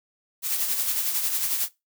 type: noise with tremolo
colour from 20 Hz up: blue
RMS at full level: -24 dBFS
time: 0.42-1.69 s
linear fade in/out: 50 ms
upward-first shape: sine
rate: 11 Hz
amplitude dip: 45%
effects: noise-tail reverb RT60 0.2 s tail -19 dB re dry